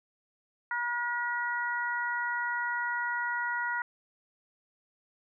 harmonic tone, 480 Hz, B4, 49 cents flat, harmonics 2 / 3 / 4, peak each -34 / -32 / -35 dBFS, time 0.71-3.82 s, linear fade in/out 2 ms, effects none

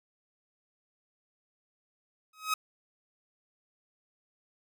sawtooth tone with exponential growth, 1269 Hz, D#6, 34 cents sharp, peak -20 dBFS, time 2.33-2.54 s, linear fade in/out 5 ms, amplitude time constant 45 ms, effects none

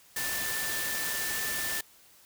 sine tone in noise, 1771 Hz, A6, 11 cents sharp, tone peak -35 dBFS, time 0.16-1.81 s, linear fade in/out 5 ms, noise white, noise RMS -33 dBFS, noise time 0.16-1.81 s, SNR -5 dB, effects white hiss -58 dBFS RMS until 2.25 s

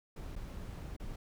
brown noise with dropouts, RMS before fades -43 dBFS, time 0.16-1.16 s, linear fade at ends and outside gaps 5 ms, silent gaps 0.356-0.361 / 0.965-0.998 s, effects none

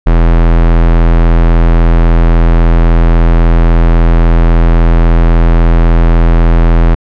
square tone, 41.84 Hz, E1, 27 cents sharp, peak -4 dBFS, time 0.06-6.95 s, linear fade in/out 10 ms, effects low-pass 2000 Hz 12 dB/octave

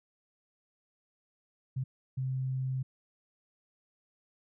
sine tone bursts at uneven times, 130.81 Hz, C3, in tune, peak -30 dBFS, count 2, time 1.76-1.84 / 2.17-2.83 s, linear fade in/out 10 ms, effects none

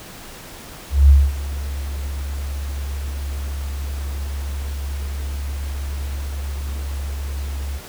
sine tone with ADSR envelope, 69.7 Hz, C#2, 10 cents sharp, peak -5 dBFS, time 0.9-7.8 s, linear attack 190 ms, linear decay 230 ms, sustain -18 dB, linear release 30 ms, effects pink hiss -38 dBFS RMS until 7.88 s

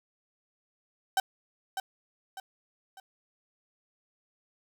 35% pulse tone with echo, 768 Hz, G5, 36 cents flat, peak -21 dBFS, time 1.17-1.2 s, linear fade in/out 2 ms, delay 600 ms, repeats 3, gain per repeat -8 dB, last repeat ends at 3 s, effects none

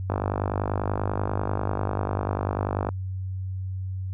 click train, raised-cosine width 1 ms, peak -12 dBFS, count 141, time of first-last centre 0.1-2.889 s, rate 50.2 Hz, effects added 94 Hz sine -28 dBFS peak until 4.13 s

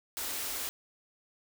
white band-stop noise, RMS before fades -36 dBFS, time 0.17-0.69 s, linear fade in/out 0 ms, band 100 to 230 Hz, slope 96 dB/octave, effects none

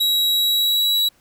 45% pulse tone with pitch glide, 3866 to 3902 Hz, B7 to B7, -38 to -22 cents, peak -15 dBFS, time 0-1.09 s, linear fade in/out 10 ms, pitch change +16 cents, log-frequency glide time 0.29-0.93 s, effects pink hiss -58 dBFS RMS until 1.2 s

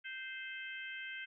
harmonic tone, 521 Hz, C5, 7 cents flat, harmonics 3 / 4 / 5 / 6, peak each -45 / -47 / -49 / -51 dBFS, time 0.04-1.26 s, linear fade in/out 20 ms, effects none

